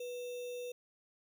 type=tone with sample-and-hold; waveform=sine; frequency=490 Hz; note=B4; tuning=14 cents flat; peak=-39 dBFS; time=0-0.72 s; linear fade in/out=5 ms; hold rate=3150 Hz; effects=none